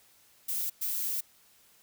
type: noise bursts at uneven times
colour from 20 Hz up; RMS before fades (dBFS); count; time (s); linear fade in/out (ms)
violet; -32; 2; 0.48-0.7 / 0.81-1.21; 10
effects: white hiss -62 dBFS RMS until 1.82 s